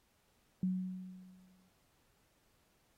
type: tone with exponential decay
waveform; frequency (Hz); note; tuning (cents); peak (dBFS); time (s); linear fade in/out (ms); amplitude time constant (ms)
sine; 185; F#3; 0; -29; 0.63-1.69; 2; 230
effects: pink hiss -74 dBFS RMS until 2.97 s + AAC 48 kbps